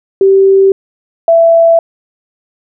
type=tone pair in turn; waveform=sine; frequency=388.1 / 665.8 Hz; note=G4 / E5; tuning=-17 / +17 cents; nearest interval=major sixth; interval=934 cents; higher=second; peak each=-3 dBFS; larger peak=neither; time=0.21-0.72 / 1.28-1.79 s; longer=neither; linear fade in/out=2 ms; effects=none